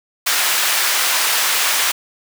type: high-pass noise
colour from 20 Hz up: pink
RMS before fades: -17 dBFS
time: 0.26-1.92 s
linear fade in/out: 10 ms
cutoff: 1200 Hz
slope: 12 dB/octave
effects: none